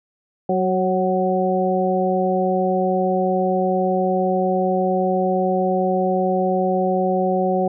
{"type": "harmonic tone with a mistuned harmonic", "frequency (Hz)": 186.2, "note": "F#3", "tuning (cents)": 11, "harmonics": [1, 2, 3, 4], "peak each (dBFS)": [-22, -22, -22, -22], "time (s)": [0.49, 7.68], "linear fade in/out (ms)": 5, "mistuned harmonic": 3, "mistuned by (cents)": -27, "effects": []}